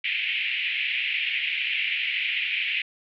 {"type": "band-pass noise", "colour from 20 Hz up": "white", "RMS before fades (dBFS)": -27, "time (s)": [0.04, 2.82], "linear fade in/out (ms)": 5, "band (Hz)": [2100, 2900], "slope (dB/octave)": 48, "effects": []}